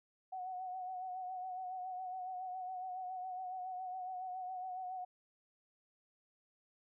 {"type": "tone with vibrato", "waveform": "sine", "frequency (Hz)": 740, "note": "F#5", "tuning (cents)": 0, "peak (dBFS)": -40, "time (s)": [0.32, 5.05], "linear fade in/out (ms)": 10, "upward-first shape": "sine", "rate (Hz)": 7.2, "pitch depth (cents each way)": 38, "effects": []}